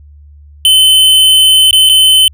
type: tone with dropouts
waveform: square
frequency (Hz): 3052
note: G7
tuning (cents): -47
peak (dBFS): -4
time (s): 0.65-2.28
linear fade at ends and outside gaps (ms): 1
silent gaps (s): 1.71-1.729 / 1.891-1.896
effects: added 73 Hz sine -34 dBFS peak until 2.33 s